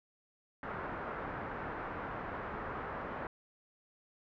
white low-pass noise, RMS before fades -41 dBFS, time 0.63-3.27 s, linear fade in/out 2 ms, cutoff 1500 Hz, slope 24 dB/octave, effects none

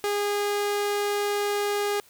sawtooth tone, 409.8 Hz, G#4, 23 cents flat, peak -20 dBFS, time 0.04-2 s, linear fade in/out 0 ms, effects white hiss -56 dBFS RMS until 2.09 s

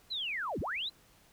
sine linear two-way sweep, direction down then up, 4159 to 42.63 to 4159 Hz, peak -33 dBFS, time 0.1-0.9 s, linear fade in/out 20 ms, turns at 0.6 s, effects pink hiss -63 dBFS RMS until 1.32 s

